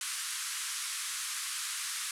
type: band-pass noise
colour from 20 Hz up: white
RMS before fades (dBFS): -37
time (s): 0.01-2.11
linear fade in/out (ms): 2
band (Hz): 1100 to 11000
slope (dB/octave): 48
effects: none